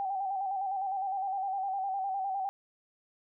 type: tone with vibrato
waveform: sine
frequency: 776 Hz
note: G5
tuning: 18 cents flat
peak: -30 dBFS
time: 0-2.49 s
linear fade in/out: 0 ms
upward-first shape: square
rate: 9.8 Hz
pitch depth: 46 cents each way
effects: none